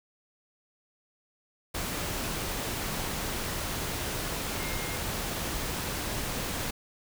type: tone in noise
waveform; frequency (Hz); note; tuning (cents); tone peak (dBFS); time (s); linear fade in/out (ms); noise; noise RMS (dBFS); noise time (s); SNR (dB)
sine; 2127; C7; +28; -41; 4.59-4.96; 10; pink; -33; 1.74-6.71; -11
effects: none